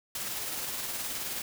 white noise with tremolo, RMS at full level -34 dBFS, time 0.15-1.42 s, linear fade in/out 2 ms, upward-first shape sine, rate 19 Hz, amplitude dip 30%, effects none

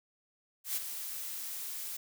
blue noise with ADSR envelope, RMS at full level -32 dBFS, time 0.64-1.97 s, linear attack 120 ms, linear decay 29 ms, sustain -8 dB, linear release 6 ms, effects none

